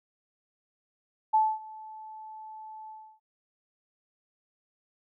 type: tone with ADSR envelope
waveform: sine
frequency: 870 Hz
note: A5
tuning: 20 cents flat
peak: -18 dBFS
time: 1.33-3.2 s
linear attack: 16 ms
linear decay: 240 ms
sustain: -23 dB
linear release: 310 ms
effects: none